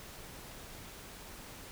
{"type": "silence", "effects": ["pink hiss -49 dBFS RMS until 1.71 s"]}